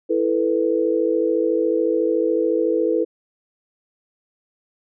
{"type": "chord", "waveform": "sine", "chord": "E suspended fourth", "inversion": "none", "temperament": "equal", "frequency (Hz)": [329.6, 440, 493.9], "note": ["E4", "A4", "B4"], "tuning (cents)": [0, 0, 0], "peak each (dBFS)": -21, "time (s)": [0.09, 3.05], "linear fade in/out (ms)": 20, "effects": []}